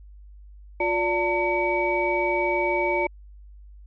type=tone cluster; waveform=sine; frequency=354.4 / 581 / 903 / 2272 Hz; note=F4 / D5 / A5 / C#7; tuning=+25 / -19 / +45 / +42 cents; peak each=-26 dBFS; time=0.8-3.07 s; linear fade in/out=5 ms; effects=tanh soft clip ceiling -10 dBFS + added 50 Hz sine -43 dBFS peak until 3.86 s